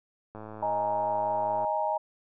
click train, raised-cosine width 1 ms, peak -28 dBFS, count 141, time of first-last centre 0.35-1.646 s, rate 108 Hz
sine chord, D# suspended fourth, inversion none, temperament equal with one note detuned, 622.3 / 827.7 / 932.3 Hz, D#5 / G#5 / A#5, 0 / -6 / 0 cents, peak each -30 dBFS, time 0.62-1.98 s, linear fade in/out 10 ms
effects none

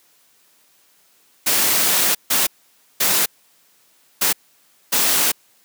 white noise bursts at uneven times, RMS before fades -17 dBFS, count 5, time 1.46-2.15 / 2.3-2.47 / 3-3.26 / 4.21-4.33 / 4.92-5.32 s, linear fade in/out 10 ms, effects white hiss -57 dBFS RMS until 5.64 s + high-pass 150 Hz 12 dB/octave

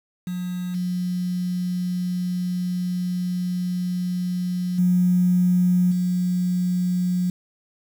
sine tone with level steps, 180 Hz, F#3, 47 cents flat, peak -25 / -22 / -15 / -19 dBFS, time 0.27-7.3 s, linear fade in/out 2 ms, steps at 0.74 / 4.78 / 5.91 s, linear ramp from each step 10 ms, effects 7-bit

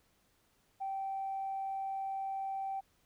sine tone, 777 Hz, G5, 16 cents flat, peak -34 dBFS, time 0.8-2.81 s, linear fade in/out 20 ms, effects tanh soft clip ceiling -30 dBFS + pink hiss -72 dBFS RMS until 3.05 s

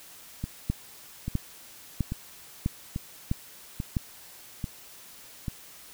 two click trains, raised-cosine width 5 ms, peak -18 / -13 dBFS, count 7 / 6, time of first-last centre 0.44-5.482 / 0.7-3.968 s, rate 1.19 / 1.53 Hz, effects white hiss -49 dBFS RMS until 5.93 s

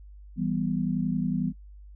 sine chord, E minor, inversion none, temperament equal, 164.81 / 196 / 246.9 Hz, E3 / G3 / B3, 0 / 0 / 0 cents, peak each -29 dBFS, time 0.36-1.53 s, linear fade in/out 50 ms, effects noise-tail reverb RT60 0.1 s tail -22 dB re dry + added 50 Hz sine -44 dBFS peak until 1.95 s

